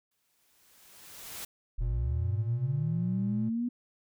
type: noise with exponential growth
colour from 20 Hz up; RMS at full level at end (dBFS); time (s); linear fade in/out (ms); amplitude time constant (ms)
white; -39; 0.11-1.45; 5; 290
type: linear sweep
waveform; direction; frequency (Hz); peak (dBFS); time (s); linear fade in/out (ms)
sine; up; 36.71 to 246.3; -28; 1.78-3.69; 10
type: tone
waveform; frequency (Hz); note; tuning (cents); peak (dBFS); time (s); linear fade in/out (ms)
triangle; 118.1; A#2; +23; -31; 1.8-3.5; 20
effects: none